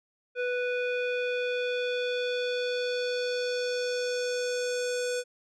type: tone with low-pass filter sweep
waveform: square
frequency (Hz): 493.9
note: B4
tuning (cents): 0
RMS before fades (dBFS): -30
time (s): 0.35-5.24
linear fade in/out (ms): 50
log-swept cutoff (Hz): 2200 to 7800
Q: 2.3
effects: none